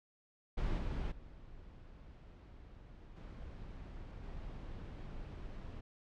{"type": "noise with level steps", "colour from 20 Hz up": "brown", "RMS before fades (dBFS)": [-35, -38, -54, -48, -46], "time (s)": [0.57, 5.81], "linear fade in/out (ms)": 10, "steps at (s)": [0.78, 1.11, 3.16, 4.23], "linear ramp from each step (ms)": 10, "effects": ["low-pass 4000 Hz 12 dB/octave"]}